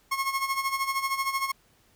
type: tone with tremolo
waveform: 30% pulse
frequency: 1085 Hz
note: C#6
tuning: 37 cents flat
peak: -21 dBFS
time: 0.11-1.52 s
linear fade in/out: 10 ms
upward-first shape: sine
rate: 13 Hz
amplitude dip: 70%
effects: pink hiss -63 dBFS RMS until 1.95 s